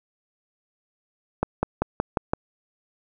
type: accelerating click train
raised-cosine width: 1 ms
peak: -7 dBFS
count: 6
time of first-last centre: 1.43-2.335 s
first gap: 200 ms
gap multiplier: 0.95
effects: none